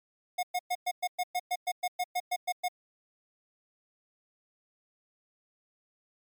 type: tone bursts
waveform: square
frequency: 721 Hz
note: F#5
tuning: 45 cents flat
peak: -28 dBFS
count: 15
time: 0.38-2.685 s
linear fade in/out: 10 ms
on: 51 ms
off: 110 ms
effects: MP3 96 kbps